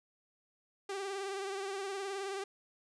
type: tone with vibrato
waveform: sawtooth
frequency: 392 Hz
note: G4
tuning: in tune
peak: -33 dBFS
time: 0.89-2.44 s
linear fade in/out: 5 ms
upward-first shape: triangle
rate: 19 Hz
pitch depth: 61 cents each way
effects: resampled to 22050 Hz